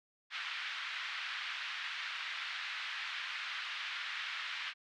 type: band-pass noise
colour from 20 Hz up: pink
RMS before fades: -41 dBFS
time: 0.3-4.74 s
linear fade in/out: 50 ms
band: 1400 to 3700 Hz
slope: 24 dB/octave
effects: none